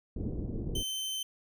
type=low-pass noise; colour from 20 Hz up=pink; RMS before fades=-35 dBFS; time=0.16-0.83 s; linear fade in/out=5 ms; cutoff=400 Hz; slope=24 dB/octave
type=tone; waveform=sawtooth; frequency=3084 Hz; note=G7; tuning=29 cents flat; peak=-30 dBFS; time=0.75-1.23 s; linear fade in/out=5 ms
effects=none